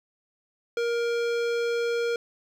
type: tone with hard clipping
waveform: sine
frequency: 470 Hz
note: A#4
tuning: 14 cents sharp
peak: -26 dBFS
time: 0.77-2.16 s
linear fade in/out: 2 ms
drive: 17 dB
effects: none